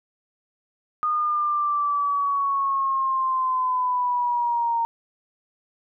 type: linear sweep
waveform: sine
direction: down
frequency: 1229 to 922 Hz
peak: -20 dBFS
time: 1.03-4.85 s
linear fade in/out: 0 ms
effects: none